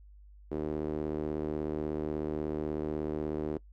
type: tone with band-pass filter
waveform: sawtooth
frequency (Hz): 76.4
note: D#2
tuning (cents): -31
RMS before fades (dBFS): -34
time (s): 0.51-3.58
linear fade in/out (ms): 10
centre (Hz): 370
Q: 2.6
effects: noise-tail reverb RT60 0.1 s tail -22 dB re dry + added 50 Hz sine -51 dBFS peak until 3.72 s